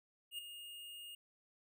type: tone with ADSR envelope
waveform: square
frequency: 2843 Hz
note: F7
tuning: 30 cents sharp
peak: -40 dBFS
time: 0.31-1.15 s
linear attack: 76 ms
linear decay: 3 ms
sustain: -9 dB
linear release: 4 ms
effects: none